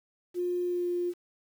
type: tone with pitch glide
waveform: sine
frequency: 355.5 to 352.2 Hz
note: F4 to F4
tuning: +31 to +15 cents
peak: -27 dBFS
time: 0.34-1.14 s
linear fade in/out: 50 ms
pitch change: -16 cents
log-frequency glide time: 0.63-0.88 s
effects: 9-bit